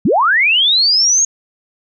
sine linear sweep, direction up, 142.9 to 6645 Hz, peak -9 dBFS, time 0.05-1.25 s, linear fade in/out 5 ms, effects none

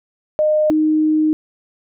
sine tone pair in turn, 612 / 309.6 Hz, D#5 / D#4, -29 / -9 cents, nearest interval octave, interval 1180 cents, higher first, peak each -12 dBFS, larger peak neither, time 0.39-0.7 / 0.7-1.33 s, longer second, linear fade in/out 0 ms, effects none

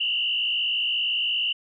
sine tone with frequency modulation, 2888 Hz, F#7, 43 cents flat, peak -22 dBFS, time 0-1.53 s, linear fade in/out 10 ms, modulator 57.1 Hz, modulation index 2.4, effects none

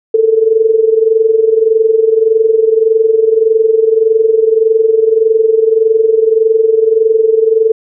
sine tone with amplitude modulation, 444.3 Hz, A4, 17 cents sharp, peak -3 dBFS, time 0.14-7.72 s, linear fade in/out 5 ms, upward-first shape sine, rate 21.7 Hz, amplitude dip 75%, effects none

